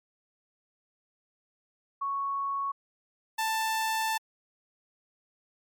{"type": "tone pair in turn", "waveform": ["sine", "sawtooth"], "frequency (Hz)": [1108.7, 885.1], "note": ["C#6", "A5"], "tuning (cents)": [0, 10], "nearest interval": "major third", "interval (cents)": 390, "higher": "first", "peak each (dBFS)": [-28, -23], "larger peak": "second", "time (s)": [[2.01, 2.72], [3.38, 4.18]], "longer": "second", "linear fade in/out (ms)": 10, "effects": ["MP3 96 kbps"]}